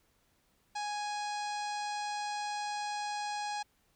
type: harmonic tone with a mistuned harmonic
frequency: 830.6 Hz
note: G#5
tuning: in tune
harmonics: 1 / 2 / 3 / 4 / 5 / 6 / 7 / 8 / 9 / 10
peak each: -35 / -45 / -47 / -51 / -47 / -49 / -51 / -56 / -54 / -57 dBFS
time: 0.75-3.63 s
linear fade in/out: 10 ms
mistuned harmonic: 7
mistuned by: -15 cents
effects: pink hiss -72 dBFS RMS until 3.95 s